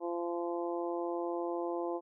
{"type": "harmonic tone", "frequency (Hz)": 172.1, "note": "F3", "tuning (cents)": -25, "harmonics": [2, 3, 4, 5, 6], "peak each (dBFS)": [-35, -39, -41, -43, -45], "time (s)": [0, 2.01], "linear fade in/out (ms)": 50, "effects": []}